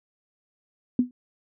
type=tone with exponential decay; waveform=sine; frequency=247.9 Hz; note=B3; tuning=7 cents sharp; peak=-13 dBFS; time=0.99-1.11 s; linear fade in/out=2 ms; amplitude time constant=26 ms; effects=none